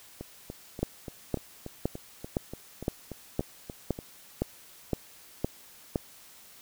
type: two click trains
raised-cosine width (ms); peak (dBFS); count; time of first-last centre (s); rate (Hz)
2; -24 / -13; 14 / 11; 0.21-3.989 / 0.83-5.958; 3.44 / 1.95
effects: white hiss -53 dBFS RMS until 6.61 s